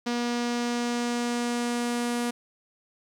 sawtooth tone with low-pass filter sweep, 239.8 Hz, A#3, 49 cents sharp, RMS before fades -28 dBFS, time 0.06-2.31 s, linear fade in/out 10 ms, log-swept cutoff 5500 to 10000 Hz, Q 1.5, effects 9-bit

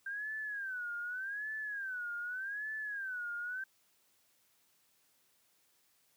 sine tone with vibrato, 1571 Hz, G6, 3 cents sharp, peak -37 dBFS, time 0.06-3.64 s, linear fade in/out 5 ms, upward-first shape sine, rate 0.84 Hz, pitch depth 180 cents each way, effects white hiss -72 dBFS RMS until 6.16 s + high-pass 80 Hz 12 dB/octave

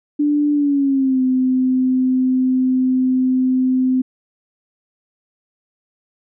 sine tone with pitch glide, 293.7 to 257.2 Hz, D4 to C4, 0 to -30 cents, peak -13 dBFS, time 0.19-4.02 s, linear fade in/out 10 ms, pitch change -230 cents, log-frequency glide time 0.53-1.22 s, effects none

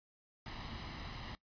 pink noise with comb filter, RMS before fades -45 dBFS, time 0.46-1.35 s, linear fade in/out 0 ms, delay 1 ms, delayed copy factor +0.5, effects noise-tail reverb RT60 0.1 s tail -20 dB re dry + resampled to 11025 Hz

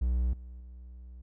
triangle tone with level steps, 61.4 Hz, B1, 9 cents flat, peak -23 / -40 / -42 dBFS, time 0.01-1.22 s, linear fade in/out 10 ms, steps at 0.33 / 0.6 s, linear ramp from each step 2 ms, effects none

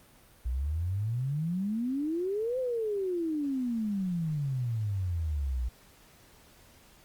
sine exponential two-way sweep, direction up then down, 58.27 to 523.3 to 58.27 Hz, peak -28 dBFS, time 0.45-5.69 s, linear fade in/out 10 ms, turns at 2.59 s, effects pink hiss -58 dBFS RMS until 7.04 s + Opus 32 kbps

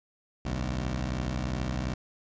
15% pulse beating tone pair, 62.7 / 74.7 Hz, B1 / D2, +27 / +30 cents, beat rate 12 Hz, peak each -24 / -29 dBFS, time 0.45-1.94 s, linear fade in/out 5 ms, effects resampled to 16000 Hz

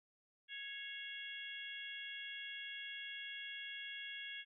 harmonic tone with a mistuned harmonic, 555 Hz, C#5, 2 cents sharp, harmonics 3 / 4 / 5 / 6, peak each -50 / -51 / -51 / -49 dBFS, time 0.48-4.45 s, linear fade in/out 50 ms, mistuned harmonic 4, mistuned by -30 cents, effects none

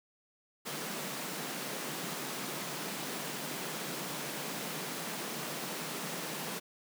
pink high-pass noise, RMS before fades -39 dBFS, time 0.65-6.6 s, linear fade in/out 20 ms, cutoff 140 Hz, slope 96 dB/octave, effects none

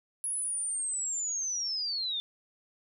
sine linear sweep, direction down, 10580 to 3526 Hz, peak -30 dBFS, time 0.24-2.2 s, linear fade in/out 0 ms, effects none

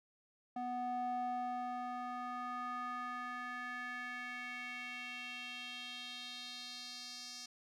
square tone with band-pass filter sweep, 246.9 Hz, B3, in tune, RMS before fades -43 dBFS, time 0.56-7.46 s, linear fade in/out 5 ms, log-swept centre 620 to 5300 Hz, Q 3.3, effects none

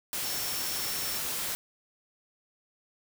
sine tone in noise, 5440 Hz, F8, 46 cents flat, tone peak -38 dBFS, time 0.24-1.18 s, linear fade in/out 0 ms, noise white, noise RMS -33 dBFS, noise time 0.13-1.55 s, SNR -8 dB, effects none

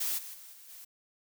blue noise with level steps, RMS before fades -32 / -44 / -50 / -53 / -49 dBFS, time 0-0.85 s, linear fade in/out 10 ms, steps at 0.17 / 0.33 / 0.52 / 0.68 s, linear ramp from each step 20 ms, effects none

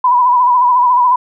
sine tone with vibrato, 987.8 Hz, B5, in tune, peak -7 dBFS, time 0.04-1.16 s, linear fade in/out 5 ms, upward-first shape sine, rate 14 Hz, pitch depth 53 cents each way, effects none

